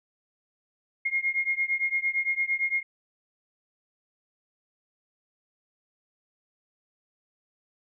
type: beating tone pair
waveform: sine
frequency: 2137 / 2145.8 Hz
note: C7 / C7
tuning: +36 / +43 cents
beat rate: 8.8 Hz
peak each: -27 / -28 dBFS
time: 1.05-2.83 s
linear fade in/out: 10 ms
effects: none